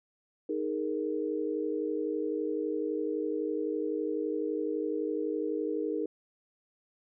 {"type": "chord", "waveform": "sine", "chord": "D# suspended fourth", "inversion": "none", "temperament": "just", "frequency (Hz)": [311.1, 414.8, 466.7], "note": ["D#4", "G#4", "A#4"], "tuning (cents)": [0, -2, 2], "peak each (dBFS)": [-33, -34, -34], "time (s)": [0.49, 6.06], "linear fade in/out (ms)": 5, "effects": []}